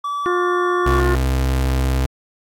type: tone with pitch glide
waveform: triangle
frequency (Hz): 1152 to 1142.1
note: D6 to D6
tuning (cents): -34 to -49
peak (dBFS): -19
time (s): 0.04-1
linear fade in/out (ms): 5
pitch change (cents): -15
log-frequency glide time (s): 0.45-0.83
type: harmonic tone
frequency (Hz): 356.6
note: F4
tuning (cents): +36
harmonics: 1 / 2 / 3 / 4 / 5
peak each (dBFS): -18 / -31 / -26 / -27 / -29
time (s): 0.26-1.15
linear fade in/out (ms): 0
type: tone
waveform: 35% pulse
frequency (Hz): 65.41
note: C2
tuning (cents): 0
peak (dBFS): -14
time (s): 0.86-2.06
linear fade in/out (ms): 5
effects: AAC 64 kbps